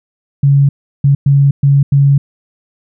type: tone bursts at uneven times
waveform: sine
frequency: 140 Hz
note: C#3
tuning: 18 cents sharp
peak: -5 dBFS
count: 5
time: 0.43-0.69 / 1.04-1.15 / 1.26-1.51 / 1.63-1.83 / 1.92-2.18 s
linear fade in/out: 5 ms
effects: none